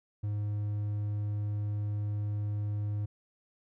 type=tone; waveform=triangle; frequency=103.9 Hz; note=G#2; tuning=1 cent sharp; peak=-28 dBFS; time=0.23-3.06 s; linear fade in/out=10 ms; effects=none